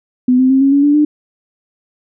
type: tone with pitch steps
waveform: sine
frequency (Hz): 251.4 / 258.8 / 266.3 / 274.2 / 282.2 / 290.5 / 299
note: B3 / C4 / C4 / C#4 / C#4 / D4 / D4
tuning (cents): +31 / -19 / +31 / -19 / +31 / -19 / +31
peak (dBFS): -7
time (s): 0.28-1.05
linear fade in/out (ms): 5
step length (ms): 110
effects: none